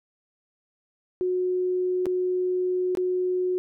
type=tone with dropouts; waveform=sine; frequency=365.1 Hz; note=F#4; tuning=23 cents flat; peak=-22 dBFS; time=1.21-3.58 s; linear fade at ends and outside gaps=0 ms; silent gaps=2.057-2.066 / 2.951-2.972 s; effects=none